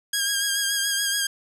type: tone with vibrato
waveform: 10% pulse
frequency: 1626 Hz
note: G#6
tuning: 37 cents flat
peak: -13 dBFS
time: 0.13-1.27 s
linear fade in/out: 5 ms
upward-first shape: sine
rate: 7 Hz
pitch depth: 32 cents each way
effects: none